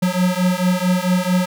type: beating tone pair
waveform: square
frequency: 179.7 / 184.2 Hz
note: F3 / F#3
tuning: +50 / -7 cents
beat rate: 4.5 Hz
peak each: -19 dBFS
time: 0.02-1.46 s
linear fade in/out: 10 ms
effects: none